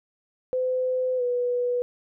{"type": "tone with pitch glide", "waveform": "sine", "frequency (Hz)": [510, 490.1], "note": ["C5", "B4"], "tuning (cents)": [-44, -13], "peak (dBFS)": -22, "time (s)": [0.53, 1.82], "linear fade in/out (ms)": 0, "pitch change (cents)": -69, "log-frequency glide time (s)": [1.17, 1.22], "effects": []}